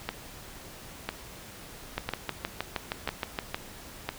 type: two click trains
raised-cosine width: 0.3 ms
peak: -13 / -13 dBFS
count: 5 / 11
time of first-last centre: 0.09-4.09 / 1.98-3.545 s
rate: 1 / 6.39 Hz
effects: pink hiss -46 dBFS RMS until 4.18 s